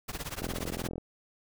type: noise with tremolo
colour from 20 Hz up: pink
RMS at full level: -34 dBFS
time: 0.08-0.88 s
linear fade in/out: 10 ms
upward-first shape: triangle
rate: 17 Hz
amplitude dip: 100%
type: click train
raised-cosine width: 2 ms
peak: -23 dBFS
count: 25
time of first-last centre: 0.42-0.981 s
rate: 42.8 Hz
effects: none